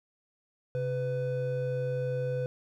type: tone pair together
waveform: triangle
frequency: 132.43 / 500 Hz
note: C3 / B4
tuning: +21 / +21 cents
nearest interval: octave + major seventh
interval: 2300 cents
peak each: -30 / -29 dBFS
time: 0.75-2.46 s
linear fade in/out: 0 ms
effects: none